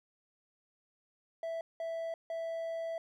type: tone bursts at uneven times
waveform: triangle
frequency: 659.3 Hz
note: E5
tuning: in tune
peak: -33 dBFS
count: 3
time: 1.43-1.61 / 1.8-2.14 / 2.3-2.98 s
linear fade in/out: 2 ms
effects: none